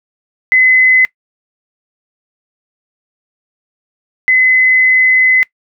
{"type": "tone pair in turn", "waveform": "sine", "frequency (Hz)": [2031, 2031], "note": ["B6", "B6"], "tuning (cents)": [48, 48], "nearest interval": "unison", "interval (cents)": 0, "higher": "neither", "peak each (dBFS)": [-5, -6], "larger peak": "first", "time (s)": [[0.52, 1.05], [4.28, 5.43]], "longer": "second", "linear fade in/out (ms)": 0, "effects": ["noise-tail reverb RT60 0.1 s tail -22 dB re dry"]}